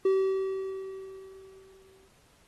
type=tone with exponential decay; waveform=triangle; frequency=383.6 Hz; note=G4; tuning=37 cents flat; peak=-18 dBFS; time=0.05-2.08 s; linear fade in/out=5 ms; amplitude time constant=440 ms; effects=pink hiss -63 dBFS RMS until 2.47 s + AAC 32 kbps